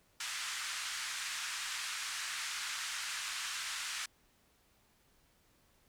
pink band-pass noise, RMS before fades -40 dBFS, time 0.2-4.06 s, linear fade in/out 5 ms, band 1300 to 9100 Hz, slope 24 dB/octave, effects pink hiss -70 dBFS RMS until 5.88 s

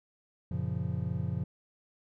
triangle chord, Gb major seventh, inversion none, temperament just, 92.5 / 115.62 / 138.75 / 173.43 Hz, Gb2 / Bb2 / Db3 / F3, 0 / -14 / +2 / -12 cents, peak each -34 dBFS, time 0.51-1.44 s, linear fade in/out 5 ms, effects none

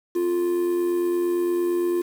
triangle tone with amplitude modulation, 349.2 Hz, F4, in tune, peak -16 dBFS, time 0.15-2.02 s, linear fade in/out 10 ms, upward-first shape sine, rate 88.8 Hz, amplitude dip 45%, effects 7-bit

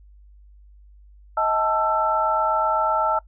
sine tone cluster, 633 / 792 / 880 / 1332 Hz, D#5 / G5 / A5 / E6, +30 / +18 / 0 / +18 cents, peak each -25 / -31 / -22 / -22 dBFS, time 1.37-3.19 s, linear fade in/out 5 ms, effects noise-tail reverb RT60 0.1 s tail -21 dB re dry + added 50 Hz sine -46 dBFS peak until 3.27 s

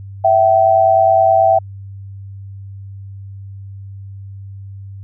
sine tone pair together, 659.3 / 768.7 Hz, E5 / G5, 0 / -34 cents, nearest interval minor third, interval 266 cents, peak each -11 dBFS, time 0.24-1.59 s, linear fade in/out 10 ms, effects added 98 Hz sine -29 dBFS peak until 5.03 s

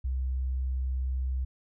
sine tone, 64.6 Hz, C2, 21 cents flat, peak -27 dBFS, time 0.04-1.45 s, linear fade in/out 10 ms, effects none

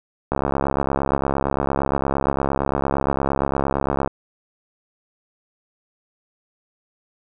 click train, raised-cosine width 1 ms, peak -6 dBFS, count 259, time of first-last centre 0.32-4.075 s, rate 68.7 Hz, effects none

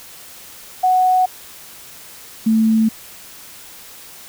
sine tone pair in turn, 740 / 221.5 Hz, F#5 / A3, 0 / +12 cents, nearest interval octave + major sixth, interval 2088 cents, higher first, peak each -11 dBFS, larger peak neither, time 0.83-1.26 / 2.46-2.89 s, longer neither, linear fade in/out 10 ms, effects white hiss -39 dBFS RMS until 4.28 s

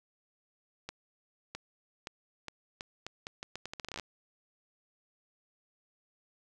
accelerating click train, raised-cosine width 0.2 ms, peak -22 dBFS, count 20, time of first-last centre 0.89-3.997 s, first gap 660 ms, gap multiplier 0.79, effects none

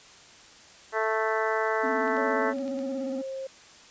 harmonic tone, 220 Hz, A3, in tune, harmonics 2 / 3 / 4 / 5 / 6 / 7 / 8 / 9, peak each -29 / -31 / -32 / -33 / -34 / -34 / -35 / -36 dBFS, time 0.92-2.54 s, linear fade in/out 50 ms
triangle tone with vibrato, 261.6 Hz, C4, in tune, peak -29 dBFS, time 1.83-3.22 s, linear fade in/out 10 ms, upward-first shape square, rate 17 Hz, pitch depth 65 cents each way
clicks, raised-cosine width 0.2 ms, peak -30 dBFS, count 5, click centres 2.078 / 2.168 / 2.585 / 2.679 / 2.79 s
sine tone with pitch glide, 559 to 533.1 Hz, C#5 to C5, +14 to +32 cents, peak -32 dBFS, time 2.17-3.47 s, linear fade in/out 5 ms, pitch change -82 cents, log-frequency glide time 2.32-3.26 s
effects white hiss -51 dBFS RMS until 3.9 s + resampled to 16000 Hz

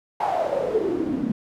pink noise with band-pass filter sweep, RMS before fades -24 dBFS, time 0.2-1.32 s, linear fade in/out 5 ms, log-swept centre 860 to 220 Hz, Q 8.7, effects none

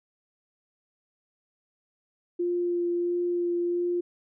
sine tone with vibrato, 349.2 Hz, F4, in tune, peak -24 dBFS, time 2.39-4.01 s, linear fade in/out 10 ms, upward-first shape sine, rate 1.5 Hz, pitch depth 10 cents each way, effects none

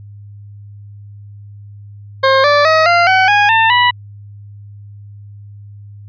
20% pulse tone with pitch steps, 534 / 582.3 / 635 / 692.5 / 755.2 / 823.5 / 898.1 / 979.4 Hz, C5 / D5 / D#5 / F5 / F#5 / G#5 / A5 / B5, +35 / -15 / +35 / -15 / +35 / -15 / +35 / -15 cents, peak -3 dBFS, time 2.23-3.91 s, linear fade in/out 10 ms, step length 210 ms, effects added 102 Hz sine -32 dBFS peak until 6.08 s + resampled to 11025 Hz

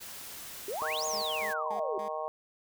white noise, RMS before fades -44 dBFS, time 0-1.54 s, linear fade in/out 20 ms
sine exponential two-way sweep, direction up then down, 371.6 to 7040 to 371.6 Hz, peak -33 dBFS, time 0.68-1.98 s, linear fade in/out 2 ms, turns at 1.06 s
harmonic tone, 155.56 Hz, D#3, in tune, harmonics 3 / 4 / 5 / 6 / 7, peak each -41 / -36 / -39 / -42 / -39 dBFS, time 0.82-2.28 s, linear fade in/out 0 ms
15% pulse tone bursts, 208.1 Hz, G#3, 4 cents sharp, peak -38 dBFS, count 4, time 1.13-2.084 s, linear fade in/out 5 ms, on 96 ms, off 190 ms
effects none

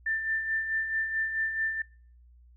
sine tone with tremolo, 1781 Hz, A6, 21 cents sharp, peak -25 dBFS, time 0.06-1.82 s, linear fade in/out 5 ms, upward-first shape sine, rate 4.6 Hz, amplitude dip 55%, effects noise-tail reverb RT60 0.5 s tail -26 dB re dry + added 60 Hz sine -53 dBFS peak until 2.56 s

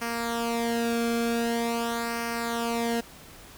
sawtooth tone with flanger, 233.1 Hz, A#3, in tune, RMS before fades -28 dBFS, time 0.01-3.01 s, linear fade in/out 10 ms, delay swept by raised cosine 0.27 to 1.05 ms, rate 0.45 Hz, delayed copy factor -0.7, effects pink hiss -48 dBFS RMS until 3.57 s

